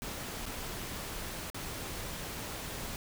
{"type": "noise with dropouts", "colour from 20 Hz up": "pink", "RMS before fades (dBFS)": -40, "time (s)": [0.02, 2.96], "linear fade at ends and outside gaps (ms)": 0, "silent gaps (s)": [[0.457, 0.463], [1.501, 1.545]], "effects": []}